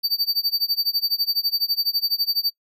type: tone with tremolo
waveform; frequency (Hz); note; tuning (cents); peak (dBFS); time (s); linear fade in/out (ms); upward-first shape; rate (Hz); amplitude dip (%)
square; 4611; D8; -33; -17; 0.03-2.51; 20; sine; 12; 95
effects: noise-tail reverb RT60 0.1 s tail -25 dB re dry